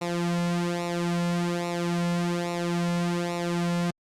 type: tone with flanger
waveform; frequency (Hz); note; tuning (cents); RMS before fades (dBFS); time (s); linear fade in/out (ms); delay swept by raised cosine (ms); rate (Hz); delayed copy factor
sawtooth; 173.2; F3; -14; -27; 0.01-3.91; 10; 0.62 to 2.62; 1.2; -0.75
effects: low-pass 9000 Hz 12 dB/octave + Opus 48 kbps

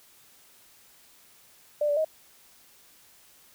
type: tone with pitch steps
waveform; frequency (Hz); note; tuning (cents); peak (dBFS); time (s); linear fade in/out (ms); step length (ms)
sine; 593 / 581 / 629; D5 / D5 / D#5; +17 / -19 / +19; -22; 1.81-2.047; 5; 79
effects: white hiss -57 dBFS RMS until 3.54 s

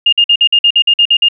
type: tone bursts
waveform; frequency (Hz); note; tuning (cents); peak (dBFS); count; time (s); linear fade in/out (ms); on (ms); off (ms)
sine; 2829; F7; +22; -5; 11; 0.06-1.286; 5; 66; 50
effects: none

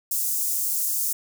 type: high-pass noise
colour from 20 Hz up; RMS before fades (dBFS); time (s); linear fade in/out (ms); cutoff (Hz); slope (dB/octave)
white; -25; 0.11-1.13; 5; 6600; 24
effects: none

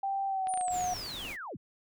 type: tone with pitch glide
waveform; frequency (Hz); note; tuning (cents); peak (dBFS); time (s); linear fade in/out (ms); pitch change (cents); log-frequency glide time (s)
sine; 784 to 727.3; G5 to F#5; 0 to -30; -29; 0.03-0.94; 5; -130; 0.27-0.64
type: clicks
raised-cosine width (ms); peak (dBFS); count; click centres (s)
0.3; -28; 11; 0.471 / 0.539 / 0.575 / 0.611 / 0.682 / 0.809 / 0.842 / 0.967 / 1.061 / 1.093 / 1.251
type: linear sweep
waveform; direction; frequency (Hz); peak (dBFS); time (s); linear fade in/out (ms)
sine; down; 9720 to 65.41; -38; 0.48-1.57; 10
type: noise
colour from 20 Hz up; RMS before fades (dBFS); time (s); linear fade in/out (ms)
pink; -44; 0.69-1.37; 50
effects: none

